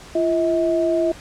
sine tone pair together, 341.8 / 642 Hz, F4 / E5, -37 / -46 cents, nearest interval major seventh, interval 1091 cents, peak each -19 dBFS, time 0.15-1.12 s, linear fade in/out 5 ms, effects pink hiss -41 dBFS RMS until 1.2 s + low-pass 8000 Hz 12 dB/octave

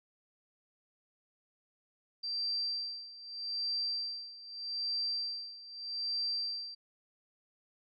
sine tone with tremolo, 4699 Hz, D8, in tune, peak -31 dBFS, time 2.23-6.75 s, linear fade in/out 10 ms, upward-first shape sine, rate 0.81 Hz, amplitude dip 85%, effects none

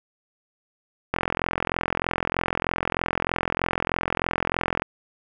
click train, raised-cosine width 0.5 ms, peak -7 dBFS, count 160, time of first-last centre 1.14-4.821 s, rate 43.2 Hz, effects none

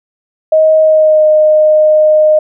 sine tone with pitch glide, 629 to 615.7 Hz, D#5 to D#5, +19 to -18 cents, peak -4 dBFS, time 0.52-2.39 s, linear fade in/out 5 ms, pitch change -37 cents, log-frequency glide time 0.8-1.26 s, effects none

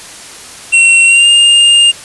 square tone with pitch glide, 2726 to 2814 Hz, F7 to F7, -43 to +12 cents, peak -4 dBFS, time 0.72-1.92 s, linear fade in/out 20 ms, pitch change +55 cents, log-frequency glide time 1.06-1.28 s, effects white hiss -30 dBFS RMS until 2.04 s + resampled to 24000 Hz

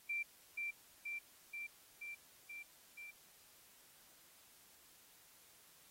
sine tone with echo, 2353 Hz, D7, 3 cents sharp, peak -37 dBFS, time 0.09-0.23 s, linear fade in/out 10 ms, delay 480 ms, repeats 6, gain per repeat -2 dB, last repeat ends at 3.11 s, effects white hiss -65 dBFS RMS until 5.9 s + AAC 48 kbps

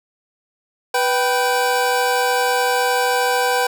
25% pulse tone pair together, 493.9 / 777.5 Hz, B4 / G5, 0 / -14 cents, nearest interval minor sixth, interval 786 cents, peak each -15 dBFS, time 0.94-3.67 s, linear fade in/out 5 ms, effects none

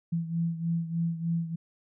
sine beating tone pair, 166.4 / 169.7 Hz, E3 / F3, +17 / -49 cents, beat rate 3.3 Hz, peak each -28 / -33 dBFS, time 0.12-1.56 s, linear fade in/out 10 ms, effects none

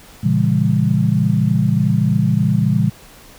sine chord, A# diminished seventh, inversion none, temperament just, 116.54 / 139.85 / 167.82 / 201.4 Hz, A#2 / C#3 / E3 / G3, 0 / +16 / +31 / +47 cents, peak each -18 dBFS, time 0.23-2.9 s, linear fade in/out 10 ms, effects pink hiss -43 dBFS RMS until 3.38 s

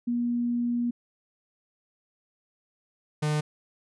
sine / 45% pulse tone pair in turn, 239.6 / 150.94 Hz, A#3 / D3, +48 / +48 cents, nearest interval minor sixth, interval 800 cents, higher first, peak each -24 dBFS, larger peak neither, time 0.07-0.91 / 3.22-3.41 s, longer first, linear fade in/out 10 ms, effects resampled to 24000 Hz

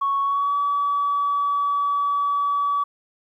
sine tone with pitch glide, 1108.7 to 1143.2 Hz, C#6 to D6, 0 to -47 cents, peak -18 dBFS, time 0.01-2.84 s, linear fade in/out 10 ms, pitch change +53 cents, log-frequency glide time 0.22-0.55 s, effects tanh soft clip ceiling -14 dBFS + 10-bit

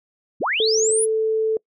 sine linear sweep, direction up, 89.1 to 10350 Hz, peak -19 dBFS, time 0.4-1.06 s, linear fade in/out 20 ms
sine tone, 440 Hz, A4, in tune, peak -17 dBFS, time 0.6-1.57 s, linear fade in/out 2 ms
effects noise-tail reverb RT60 0.1 s tail -26 dB re dry

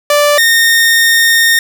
sawtooth tone pair in turn, 586 / 1838 Hz, D5 / A#6, -4 / -25 cents, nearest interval octave + minor sixth, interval 1979 cents, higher second, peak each -3 dBFS, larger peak neither, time 0.1-0.38 / 0.38-1.59 s, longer second, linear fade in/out 2 ms, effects 7-bit

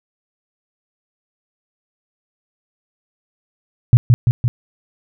sine tone with echo, 120 Hz, B2, 49 cents flat, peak -3 dBFS, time 3.93-3.97 s, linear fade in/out 0 ms, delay 170 ms, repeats 3, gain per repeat -3 dB, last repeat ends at 4.48 s, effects none

